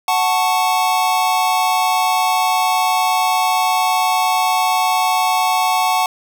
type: chord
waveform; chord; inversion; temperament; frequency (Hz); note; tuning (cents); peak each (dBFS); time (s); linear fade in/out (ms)
square; F# minor; none; equal; 740 / 880 / 1108.7; F#5 / A5 / C#6; 0 / 0 / 0; -18 / -19 / -21; 0.08-6.06; 2
effects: none